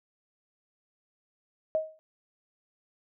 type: tone with exponential decay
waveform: sine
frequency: 630 Hz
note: D#5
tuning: 21 cents sharp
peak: -21 dBFS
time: 1.75-1.99 s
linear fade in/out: 0 ms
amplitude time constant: 51 ms
effects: none